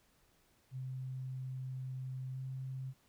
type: tone with pitch glide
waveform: sine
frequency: 130 to 131.59 Hz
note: C3 to C3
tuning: -11 to +10 cents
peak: -39 dBFS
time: 0.71-2.94 s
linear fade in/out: 50 ms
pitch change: +21 cents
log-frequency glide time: 2.33-2.39 s
effects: pink hiss -71 dBFS RMS until 3.08 s